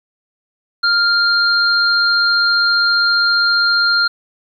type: tone pair together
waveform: sine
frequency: 1400 / 4195 Hz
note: F6 / C8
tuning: +4 / +4 cents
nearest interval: octave + perfect fifth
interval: 1900 cents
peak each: -13 / -15 dBFS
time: 0.83-4.08 s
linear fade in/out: 10 ms
effects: 8-bit